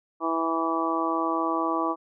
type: harmonic tone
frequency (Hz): 164.1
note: E3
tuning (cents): -8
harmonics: 2 / 3 / 4 / 5 / 6 / 7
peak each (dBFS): -28 / -35 / -32 / -33 / -31 / -28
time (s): 0.2-1.96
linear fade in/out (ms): 50
effects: none